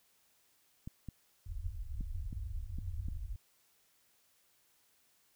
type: clicks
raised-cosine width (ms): 5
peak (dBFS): -30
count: 6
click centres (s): 0.875 / 1.087 / 2.009 / 2.328 / 2.786 / 3.085
type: low-pass noise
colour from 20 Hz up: pink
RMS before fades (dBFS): -40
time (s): 1.46-3.36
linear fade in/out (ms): 5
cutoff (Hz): 100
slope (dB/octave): 96
effects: white hiss -71 dBFS RMS until 5.35 s